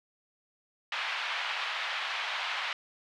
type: band-pass noise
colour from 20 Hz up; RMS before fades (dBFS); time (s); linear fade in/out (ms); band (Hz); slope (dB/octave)
white; -34; 0.92-2.73; 2; 770 to 3300; 24
effects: none